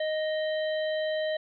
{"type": "harmonic tone with a mistuned harmonic", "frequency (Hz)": 622.3, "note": "D#5", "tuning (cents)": 0, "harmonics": [1, 3, 5, 6], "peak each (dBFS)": [-27, -37, -41, -43], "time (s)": [0, 1.37], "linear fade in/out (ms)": 5, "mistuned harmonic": 6, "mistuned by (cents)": 98, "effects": []}